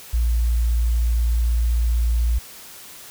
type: tone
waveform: sine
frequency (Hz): 58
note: A#1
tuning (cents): -8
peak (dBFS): -16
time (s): 0.13-2.39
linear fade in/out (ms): 10
effects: white hiss -41 dBFS RMS until 3.1 s